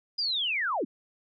sine linear sweep, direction down, 4978 to 190.4 Hz, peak -26 dBFS, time 0.18-0.85 s, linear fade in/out 10 ms, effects none

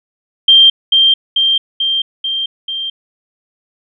sine tone with echo, 3170 Hz, G7, 19 cents sharp, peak -3 dBFS, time 0.48-0.7 s, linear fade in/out 5 ms, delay 440 ms, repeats 5, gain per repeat -3 dB, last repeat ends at 2.9 s, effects none

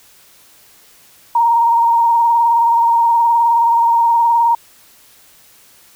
sine tone with vibrato, 932.3 Hz, A#5, in tune, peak -9 dBFS, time 1.35-4.55 s, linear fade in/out 5 ms, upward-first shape sine, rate 19 Hz, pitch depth 29 cents each way, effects white hiss -47 dBFS RMS until 5.95 s

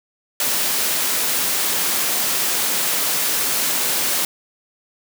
white high-pass noise, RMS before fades -20 dBFS, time 0.4-4.25 s, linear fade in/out 2 ms, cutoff 170 Hz, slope 12 dB/octave, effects none

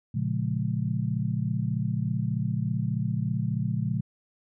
sine chord, Bb minor seventh, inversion none, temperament just, 116.54 / 139.85 / 174.81 / 209.8 Hz, Bb2 / Db3 / F3 / Ab3, 0 / +16 / +2 / +18 cents, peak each -29 / -30 / -31 / -33 dBFS, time 0.14-4.01 s, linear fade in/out 10 ms, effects none

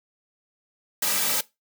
white noise with comb filter, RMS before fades -24 dBFS, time 1.02-1.41 s, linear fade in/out 5 ms, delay 2.8 ms, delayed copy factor -0.65, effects noise-tail reverb RT60 0.2 s tail -19 dB re dry + high-pass 200 Hz 12 dB/octave

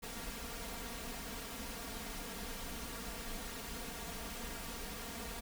pink noise with comb filter, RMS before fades -44 dBFS, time 0.02-5.41 s, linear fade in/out 20 ms, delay 4.3 ms, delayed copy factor +0.75, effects none

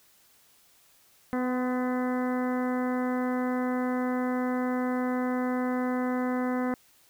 harmonic tone with a mistuned harmonic, 251.3 Hz, B3, 30 cents sharp, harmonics 1 / 2 / 3 / 4 / 5 / 6 / 7 / 8, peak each -27 / -33 / -37 / -39 / -41 / -43 / -44 / -45 dBFS, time 1.33-6.74 s, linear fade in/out 0 ms, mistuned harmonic 4, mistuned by +25 cents, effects white hiss -61 dBFS RMS until 7.09 s

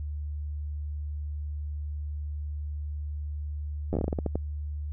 slowing click train, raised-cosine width 2 ms, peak -15 dBFS, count 12, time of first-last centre 3.93-4.356 s, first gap 10 ms, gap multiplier 1.25, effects added 74 Hz sine -31 dBFS peak until 4.92 s

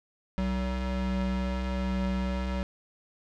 square tone pair together, 62.9 / 189.9 Hz, B1 / F#3, +32 / +45 cents, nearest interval octave + perfect fifth, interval 1913 cents, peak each -31 / -31 dBFS, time 0.38-2.63 s, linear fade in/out 0 ms, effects low-pass 4000 Hz 12 dB/octave + 11-bit

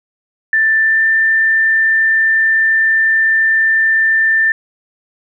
sine tone with pitch glide, 1771 to 1784.3 Hz, A6 to A6, +11 to +24 cents, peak -9 dBFS, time 0.53-4.52 s, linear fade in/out 2 ms, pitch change +13 cents, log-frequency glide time 0.8-1.04 s, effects none

